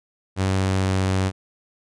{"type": "tone with pitch glide", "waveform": "sawtooth", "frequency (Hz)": [95.3, 94.75], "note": ["G2", "F#2"], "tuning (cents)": [-48, 42], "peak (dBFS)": -15, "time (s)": [0.36, 1.32], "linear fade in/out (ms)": 50, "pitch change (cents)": -10, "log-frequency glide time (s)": [0.59, 1.03], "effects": ["resampled to 22050 Hz"]}